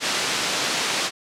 white band-pass noise, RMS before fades -24 dBFS, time 0-1.11 s, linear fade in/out 50 ms, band 180 to 5400 Hz, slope 12 dB/octave, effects low-pass 10000 Hz 12 dB/octave

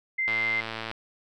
sine tone, 2081 Hz, C7, 10 cents flat, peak -24 dBFS, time 0.18-0.61 s, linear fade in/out 10 ms
click train, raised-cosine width 0.3 ms, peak -17 dBFS, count 72, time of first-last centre 0.28-0.914 s, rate 112 Hz
effects none

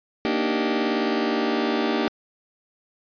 sawtooth chord, Eb major seventh, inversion second, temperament just, 233.3 / 291.7 / 311.1 / 388.9 Hz, Bb3 / D4 / Eb4 / G4, +2 / -12 / 0 / -14 cents, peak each -22 / -23 / -24 / -22 dBFS, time 0.25-2.08 s, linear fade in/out 0 ms, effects resampled to 11025 Hz

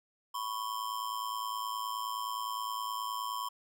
square ring-modulated tone, 1046.5 Hz, C6, in tune, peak -32 dBFS, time 0.34-3.49 s, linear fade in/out 10 ms, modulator 54.8 Hz, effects none

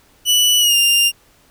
sawtooth tone with pitch glide, 2960 to 2797 Hz, F#7 to F7, 0 to +2 cents, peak -8 dBFS, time 0.25-1.12 s, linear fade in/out 50 ms, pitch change -98 cents, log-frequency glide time 0.59-0.76 s, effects pink hiss -53 dBFS RMS until 1.5 s

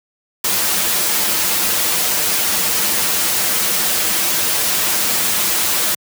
white noise with comb filter, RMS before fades -17 dBFS, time 0.44-5.95 s, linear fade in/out 5 ms, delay 7.4 ms, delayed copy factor -0.65, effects high-pass 100 Hz 12 dB/octave

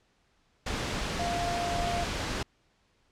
sine tone in noise, 696 Hz, F5, 6 cents flat, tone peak -30 dBFS, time 1.19-2.04 s, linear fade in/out 5 ms, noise pink, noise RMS -32 dBFS, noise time 0.66-2.43 s, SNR -1 dB, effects pink hiss -69 dBFS RMS until 3.11 s + low-pass 6000 Hz 12 dB/octave

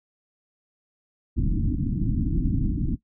pink low-pass noise, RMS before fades -24 dBFS, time 1.36-2.96 s, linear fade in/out 20 ms, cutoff 320 Hz, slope 96 dB/octave, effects noise-tail reverb RT60 0.1 s tail -17 dB re dry

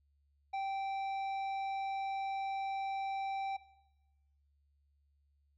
triangle tone with tanh clipping, 780 Hz, G5, 9 cents flat, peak -36 dBFS, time 0.53-3.57 s, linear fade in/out 10 ms, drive 13 dB, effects noise-tail reverb RT60 1.0 s tail -18 dB re dry + added 71 Hz sine -70 dBFS peak until 5.57 s

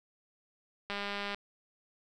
click train, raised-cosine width 0.3 ms, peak -21 dBFS, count 91, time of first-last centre 0.9-1.346 s, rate 202 Hz, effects none

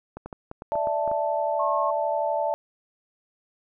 clicks, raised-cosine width 1 ms, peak -22 dBFS, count 9, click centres 0.17 / 0.26 / 0.328 / 0.514 / 0.621 / 0.755 / 0.872 / 1.077 / 1.115 s
sine chord, D suspended second, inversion none, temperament equal, 587.3 / 659.3 / 880 Hz, D5 / E5 / A5, 0 / 0 / 0 cents, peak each -27 dBFS, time 0.72-2.54 s, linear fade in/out 0 ms
sine tone, 1080 Hz, C#6, 45 cents flat, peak -25 dBFS, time 1.59-1.91 s, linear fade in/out 10 ms
effects none

